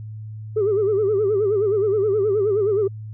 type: tone with vibrato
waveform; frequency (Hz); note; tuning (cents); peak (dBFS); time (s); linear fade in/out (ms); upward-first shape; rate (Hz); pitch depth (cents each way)
sine; 409.9; G#4; -23; -15; 0.56-2.88; 10; sine; 9.5; 120
effects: tanh soft clip ceiling -13 dBFS + added 108 Hz sine -31 dBFS peak until 3.13 s